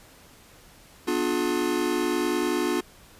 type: chord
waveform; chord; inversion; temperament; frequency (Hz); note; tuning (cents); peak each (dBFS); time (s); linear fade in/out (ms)
square; B diminished seventh; none; just; 246.9 / 296.3 / 355.6 / 426.7; B3 / D4 / F4 / Ab4; 0 / +15 / +31 / +47; -32 / -29 / -27 / -33; 1.07-2.81; 10
effects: pink hiss -52 dBFS RMS until 3.19 s + resampled to 32000 Hz